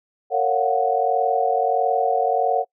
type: chord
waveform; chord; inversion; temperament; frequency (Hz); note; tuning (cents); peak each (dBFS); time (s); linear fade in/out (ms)
sine; Gb major seventh; first; equal with one note detuned; 457.4 / 554.4 / 698.5 / 740; Bb4 / Db5 / F5 / Gb5; -33 / 0 / 0 / 0; -23 / -24 / -24 / -20; 0.3-2.65; 50
effects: noise-tail reverb RT60 0.1 s tail -24 dB re dry